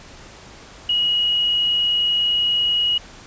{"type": "tone with frequency modulation", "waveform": "sine", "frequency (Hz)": 2900, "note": "F#7", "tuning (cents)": -35, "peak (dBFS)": -16, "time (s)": [0.89, 2.98], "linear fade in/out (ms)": 5, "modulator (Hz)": 30.2, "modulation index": 0.5, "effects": ["pink hiss -42 dBFS RMS until 3.26 s", "resampled to 16000 Hz"]}